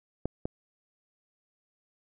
clicks, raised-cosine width 2 ms, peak -16 / -18 dBFS, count 2, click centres 0.256 / 0.455 s, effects none

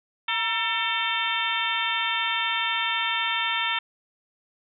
harmonic tone with a mistuned harmonic, 448 Hz, A4, 31 cents sharp, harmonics 2 / 3 / 4 / 5 / 6 / 7 / 8, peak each -31 / -31 / -31 / -31 / -31 / -31 / -31 dBFS, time 0.28-3.79 s, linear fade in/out 5 ms, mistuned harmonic 2, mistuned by +81 cents, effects none

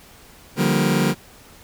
sawtooth chord, G minor seventh, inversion second, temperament just, 147 / 176.4 / 196 / 235.2 Hz, D3 / F3 / G3 / Bb3, +2 / +18 / 0 / +16 cents, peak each -18 dBFS, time 0.56-1.15 s, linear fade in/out 50 ms, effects pink hiss -47 dBFS RMS until 1.63 s

